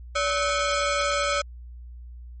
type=ring-modulated tone; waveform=sawtooth; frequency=932.3 Hz; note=A#5; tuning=in tune; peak=-15 dBFS; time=0.15-1.42 s; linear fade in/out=10 ms; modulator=358 Hz; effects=added 60 Hz sine -38 dBFS peak until 2.4 s + MP3 32 kbps